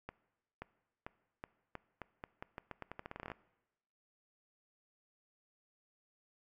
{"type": "accelerating click train", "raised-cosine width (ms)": 0.5, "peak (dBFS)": -28, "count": 22, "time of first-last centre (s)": [0.09, 3.317], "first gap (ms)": 530, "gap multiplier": 0.84, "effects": ["noise-tail reverb RT60 1.0 s tail -20 dB re dry"]}